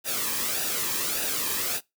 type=noise with flanger; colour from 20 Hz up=white; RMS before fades=-28 dBFS; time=0.04-1.81 s; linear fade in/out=50 ms; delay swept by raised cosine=0.92 to 1.43 ms; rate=1.7 Hz; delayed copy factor=-0.6; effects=noise-tail reverb RT60 0.2 s tail -23 dB re dry